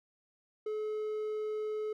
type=tone; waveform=triangle; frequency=428.5 Hz; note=A4; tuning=46 cents flat; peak=-31 dBFS; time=0.66-1.93 s; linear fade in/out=5 ms; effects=none